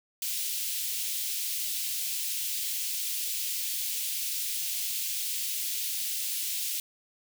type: high-pass noise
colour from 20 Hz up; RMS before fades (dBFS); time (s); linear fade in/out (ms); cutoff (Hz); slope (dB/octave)
white; -32; 0.22-6.8; 2; 2600; 24
effects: none